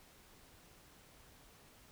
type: silence
effects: pink hiss -62 dBFS RMS until 1.91 s